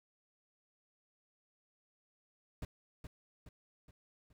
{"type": "noise with echo", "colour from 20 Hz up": "brown", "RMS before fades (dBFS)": -41, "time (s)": [2.62, 2.65], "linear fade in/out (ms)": 2, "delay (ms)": 420, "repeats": 4, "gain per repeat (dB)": -6, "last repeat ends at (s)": 4.33, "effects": []}